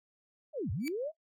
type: linear two-way sweep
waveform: sine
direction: down then up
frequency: 656 to 75.3 to 656 Hz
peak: -32 dBFS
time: 0.53-1.12 s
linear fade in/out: 50 ms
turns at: 0.71 s
type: tone with exponential growth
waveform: sawtooth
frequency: 2300 Hz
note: D7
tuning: 37 cents flat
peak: -31 dBFS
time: 0.8-0.88 s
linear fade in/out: 0 ms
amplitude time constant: 17 ms
effects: noise-tail reverb RT60 0.1 s tail -19 dB re dry